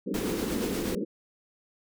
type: band-pass noise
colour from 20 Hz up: pink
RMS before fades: -31 dBFS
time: 0.06-1.05 s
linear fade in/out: 20 ms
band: 180 to 510 Hz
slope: 96 dB/octave
type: noise with tremolo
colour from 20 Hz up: pink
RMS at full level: -35 dBFS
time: 0.14-0.95 s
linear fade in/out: 2 ms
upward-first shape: sine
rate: 8.4 Hz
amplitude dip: 30%
effects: none